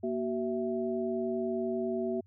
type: tone cluster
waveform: sine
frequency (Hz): 236.6 / 376.3 / 661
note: A#3 / F#4 / E5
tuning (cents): +26 / +29 / +5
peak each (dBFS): -34 / -32 / -36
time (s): 0.03-2.21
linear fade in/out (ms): 10
effects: added 95 Hz sine -57 dBFS peak until 2.26 s